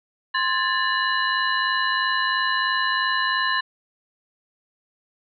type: tone cluster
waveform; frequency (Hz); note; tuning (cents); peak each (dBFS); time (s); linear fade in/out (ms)
sine; 1046 / 1665 / 1768 / 2911 / 4028; C6 / G#6 / A6 / F#7 / B7; -1 / +4 / +8 / -29 / +33; -24 / -28 / -24 / -30 / -29; 0.34-3.61; 10
effects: none